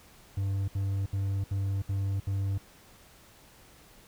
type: tone bursts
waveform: triangle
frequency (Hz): 98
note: G2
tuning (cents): 0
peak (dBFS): -25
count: 6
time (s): 0.37-2.58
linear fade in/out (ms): 5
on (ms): 310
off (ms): 70
effects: pink hiss -56 dBFS RMS until 4.07 s